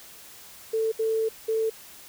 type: tone bursts at uneven times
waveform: sine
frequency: 444.3 Hz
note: A4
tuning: 17 cents sharp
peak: -22 dBFS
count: 3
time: 0.73-0.92 / 0.99-1.29 / 1.48-1.7 s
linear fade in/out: 10 ms
effects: white hiss -47 dBFS RMS until 2.08 s